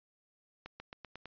accelerating click train, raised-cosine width 0.3 ms, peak -29 dBFS, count 6, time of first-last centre 0.66-1.257 s, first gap 140 ms, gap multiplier 0.92, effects resampled to 11025 Hz

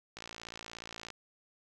click train, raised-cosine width 0.2 ms, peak -26 dBFS, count 54, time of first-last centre 0.17-1.103 s, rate 56.8 Hz, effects none

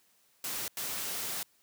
white noise bursts at uneven times, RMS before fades -36 dBFS, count 2, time 0.44-0.68 / 0.77-1.43 s, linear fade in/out 2 ms, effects white hiss -68 dBFS RMS until 1.62 s + high-pass 80 Hz 12 dB/octave

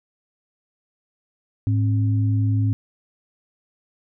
sine tone pair together, 106.27 / 268.1 Hz, G#2 / C4, +40 / +42 cents, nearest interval octave + major third, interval 1602 cents, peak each -17 / -27 dBFS, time 1.67-2.73 s, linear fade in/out 0 ms, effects none

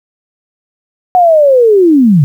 sine linear sweep, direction down, 740 to 130.81 Hz, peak -3 dBFS, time 1.15-2.24 s, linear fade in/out 0 ms, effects 7-bit

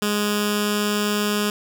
10% pulse tone with notch filter, 207.7 Hz, G#3, in tune, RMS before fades -22 dBFS, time 0.02-1.5 s, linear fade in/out 2 ms, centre 750 Hz, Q 0.79, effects none

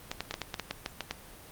clicks, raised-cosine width 0.2 ms, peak -15 dBFS, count 11, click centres 0.115 / 0.206 / 0.31 / 0.341 / 0.417 / 0.542 / 0.597 / 0.71 / 0.861 / 1.007 / 1.11 s, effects pink hiss -50 dBFS RMS until 1.51 s + Opus 32 kbps

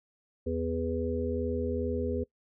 harmonic tone, 82.41 Hz, E2, in tune, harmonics 1 / 3 / 5 / 6, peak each -34 / -34 / -34 / -34 dBFS, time 0.46-2.24 s, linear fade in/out 10 ms, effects noise-tail reverb RT60 0.1 s tail -21 dB re dry

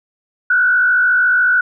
sine tone with frequency modulation, 1478 Hz, F#6, 2 cents flat, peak -10 dBFS, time 0.5-1.61 s, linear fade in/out 5 ms, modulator 53.9 Hz, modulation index 0.83, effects none

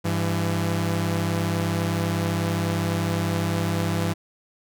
sawtooth tone pair together, 99.8 / 167.84 Hz, G2 / E3, +32 / +31 cents, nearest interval major sixth, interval 899 cents, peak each -21 dBFS, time 0.04-4.14 s, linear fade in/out 20 ms, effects none

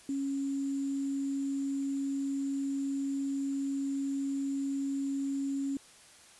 sine tone with sample-and-hold, 275.3 Hz, C#4, 12 cents flat, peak -30 dBFS, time 0.09-5.77 s, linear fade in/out 2 ms, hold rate 7350 Hz, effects white hiss -56 dBFS RMS until 6.39 s + resampled to 24000 Hz

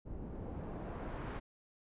pink noise with low-pass filter sweep, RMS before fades -43 dBFS, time 0.05-1.4 s, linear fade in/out 20 ms, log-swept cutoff 360 to 1700 Hz, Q 0.72, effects resampled to 8000 Hz

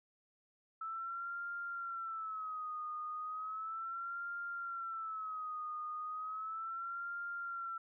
sine tone with vibrato, 1310 Hz, E6, 11 cents flat, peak -39 dBFS, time 0.81-7.78 s, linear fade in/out 5 ms, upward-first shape sine, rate 0.35 Hz, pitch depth 110 cents each way, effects none

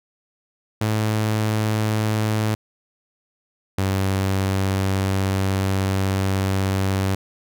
sawtooth tone pair in turn, 107.8 / 96.42 Hz, A2 / G2, -35 / -28 cents, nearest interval major second, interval 193 cents, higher first, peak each -15 dBFS, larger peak neither, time 0.81-2.55 / 3.78-7.15 s, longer second, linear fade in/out 5 ms, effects none

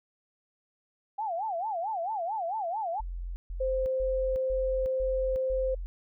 sine tone with vibrato, 770 Hz, G5, 31 cents flat, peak -29 dBFS, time 1.18-3.01 s, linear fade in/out 10 ms, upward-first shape sine, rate 4.5 Hz, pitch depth 260 cents each way
sine tone bursts, 43.65 Hz, F1, in tune, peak -33 dBFS, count 6, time 3-5.86 s, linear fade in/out 0 ms, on 360 ms, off 140 ms
sine tone, 522 Hz, C5, 4 cents flat, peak -26 dBFS, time 3.6-5.75 s, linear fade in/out 10 ms
effects none

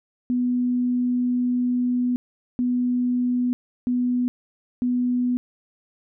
sine tone bursts at uneven times, 247.1 Hz, B3, 1 cent sharp, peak -19 dBFS, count 4, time 0.3-2.16 / 2.59-3.53 / 3.87-4.28 / 4.82-5.37 s, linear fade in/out 0 ms, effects none

